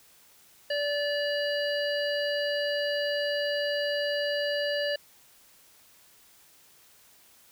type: harmonic tone with a mistuned harmonic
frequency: 580 Hz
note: D5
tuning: 22 cents flat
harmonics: 1 / 3 / 5 / 7 / 8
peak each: -28 / -33 / -35 / -43 / -37 dBFS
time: 0.7-4.96 s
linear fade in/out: 5 ms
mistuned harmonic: 8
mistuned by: +26 cents
effects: white hiss -58 dBFS RMS until 7.51 s